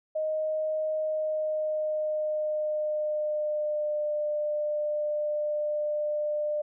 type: tone with pitch glide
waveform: sine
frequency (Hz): 622.3 to 598.7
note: D#5 to D5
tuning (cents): 0 to +33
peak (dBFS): -26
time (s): 0.15-6.62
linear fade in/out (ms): 10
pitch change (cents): -67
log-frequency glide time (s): 0.95-4.12
effects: none